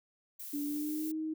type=noise; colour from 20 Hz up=violet; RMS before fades=-44 dBFS; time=0.39-1.12 s; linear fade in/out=10 ms
type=tone with pitch glide; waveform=sine; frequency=290 to 314.4 Hz; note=D4 to D#4; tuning=-22 to +18 cents; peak=-33 dBFS; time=0.53-1.34 s; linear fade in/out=10 ms; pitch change=+140 cents; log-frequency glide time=0.64-1.1 s
effects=none